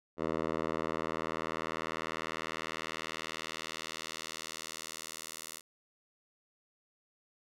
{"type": "tone with band-pass filter sweep", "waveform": "10% pulse", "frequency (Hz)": 80, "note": "D#2", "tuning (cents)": 49, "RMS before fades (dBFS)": -39, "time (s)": [0.17, 5.62], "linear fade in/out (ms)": 50, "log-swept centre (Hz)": [590, 9500], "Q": 0.77, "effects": []}